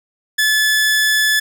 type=tone; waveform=sawtooth; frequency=1727 Hz; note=A6; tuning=33 cents flat; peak=-9 dBFS; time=0.38-1.4 s; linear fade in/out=10 ms; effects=none

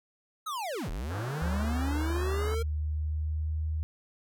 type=linear two-way sweep; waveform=square; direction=down then up; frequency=1317 to 34 to 464.1 Hz; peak=-33 dBFS; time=0.46-2.63 s; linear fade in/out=10 ms; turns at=0.9 s
type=band-pass noise; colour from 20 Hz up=white; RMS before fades=-41 dBFS; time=1.1-2.55 s; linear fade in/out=10 ms; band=120 to 1700 Hz; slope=96 dB/octave
type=tone with pitch glide; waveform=sine; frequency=74.2 to 78.11 Hz; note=D2 to D#2; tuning=+18 to +7 cents; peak=-28 dBFS; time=1.42-3.83 s; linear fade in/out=0 ms; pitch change=+89 cents; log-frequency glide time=1.98-3.65 s
effects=none

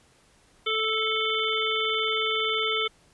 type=harmonic tone; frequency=439.1 Hz; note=A4; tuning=4 cents flat; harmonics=1 / 3 / 5 / 7 / 8; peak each=-30 / -30 / -30 / -30 / -30 dBFS; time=0.66-2.88 s; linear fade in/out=10 ms; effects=pink hiss -60 dBFS RMS until 3.13 s + resampled to 24000 Hz

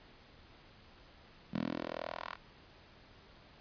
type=tone with high-pass filter sweep; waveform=10% pulse; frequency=41.2 Hz; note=E1; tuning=in tune; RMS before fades=-40 dBFS; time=1.53-2.36 s; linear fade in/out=10 ms; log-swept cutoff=190 to 1200 Hz; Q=2.2; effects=pink hiss -59 dBFS RMS until 3.6 s + resampled to 11025 Hz

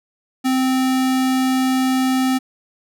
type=tone; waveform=square; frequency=260 Hz; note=C4; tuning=11 cents flat; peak=-16 dBFS; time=0.44-2.39 s; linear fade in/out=20 ms; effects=none

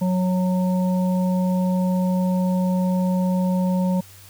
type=harmonic tone; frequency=183.4 Hz; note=F#3; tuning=15 cents flat; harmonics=1 / 3 / 5; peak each=-18 / -28 / -32 dBFS; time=0.01-4.01 s; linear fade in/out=10 ms; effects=added 97 Hz sine -47 dBFS peak until 4.29 s + white hiss -47 dBFS RMS until 4.29 s

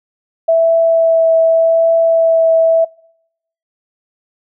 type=tone with vibrato; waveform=sine; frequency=657 Hz; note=E5; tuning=6 cents flat; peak=-7 dBFS; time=0.48-2.85 s; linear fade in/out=10 ms; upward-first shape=triangle; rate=0.85 Hz; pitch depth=12 cents each way; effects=noise-tail reverb RT60 0.8 s tail -26 dB re dry

